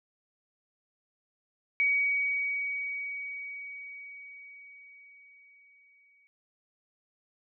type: tone with exponential decay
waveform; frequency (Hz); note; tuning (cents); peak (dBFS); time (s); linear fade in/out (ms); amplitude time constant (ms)
sine; 2259; C#7; +32; -22; 1.8-6.27; 0; 970
effects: none